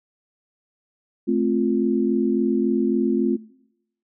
sine chord, F major, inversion first, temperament just, 218.3 / 261.9 / 349.2 Hz, A3 / C4 / F4, -13 / +2 / 0 cents, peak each -22 dBFS, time 1.27-3.37 s, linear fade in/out 20 ms, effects noise-tail reverb RT60 0.8 s tail -22 dB re dry

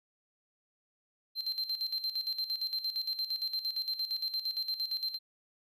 triangle tone with tremolo, 4130 Hz, C8, 23 cents flat, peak -29 dBFS, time 1.35-5.19 s, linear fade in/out 50 ms, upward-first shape square, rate 8.7 Hz, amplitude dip 70%, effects none

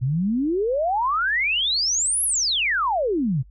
sine exponential two-way sweep, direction up then down, 120 to 11410 to 120 Hz, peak -19 dBFS, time 0.01-3.43 s, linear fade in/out 20 ms, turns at 2.24 s, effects noise-tail reverb RT60 0.1 s tail -26 dB re dry + added 50 Hz sine -45 dBFS peak until 3.5 s

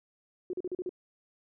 sine tone bursts, 362.8 Hz, F#4, 34 cents flat, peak -31 dBFS, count 6, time 0.5-0.893 s, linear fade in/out 2 ms, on 33 ms, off 39 ms, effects none

